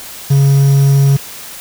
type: tone with quantisation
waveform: triangle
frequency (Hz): 138.59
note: C#3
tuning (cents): 0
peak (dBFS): -4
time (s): 0.3-1.17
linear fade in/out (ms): 10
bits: 5
effects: white hiss -30 dBFS RMS until 1.6 s